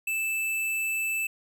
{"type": "tone", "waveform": "square", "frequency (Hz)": 2637, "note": "E7", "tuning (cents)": 0, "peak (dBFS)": -27, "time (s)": [0.07, 1.27], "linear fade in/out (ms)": 5, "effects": []}